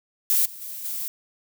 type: noise with level steps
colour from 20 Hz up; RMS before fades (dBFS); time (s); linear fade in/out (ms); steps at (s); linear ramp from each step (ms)
violet; -20 / -40 / -35 / -30; 0.3-1.08; 0; 0.45 / 0.61 / 0.84; 10
effects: none